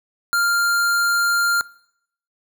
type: tone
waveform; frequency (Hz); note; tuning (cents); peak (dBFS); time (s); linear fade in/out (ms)
square; 1396.9; F6; 0; -17; 0.33-1.61; 0
effects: noise-tail reverb RT60 0.7 s tail -21 dB re dry